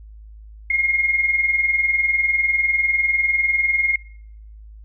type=tone pair together; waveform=sine; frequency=2123 / 2143 Hz; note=C7 / C7; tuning=+25 / +41 cents; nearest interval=unison; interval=16 cents; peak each=-23 / -17 dBFS; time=0.7-3.96 s; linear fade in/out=5 ms; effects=noise-tail reverb RT60 0.7 s tail -24 dB re dry + added 53 Hz sine -38 dBFS peak until 4.84 s